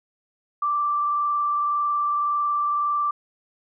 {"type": "tone with frequency modulation", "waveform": "sine", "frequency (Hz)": 1173, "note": "D6", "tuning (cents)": -2, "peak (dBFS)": -20, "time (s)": [0.62, 3.11], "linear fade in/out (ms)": 5, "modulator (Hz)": 21.8, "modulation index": 0.49, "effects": []}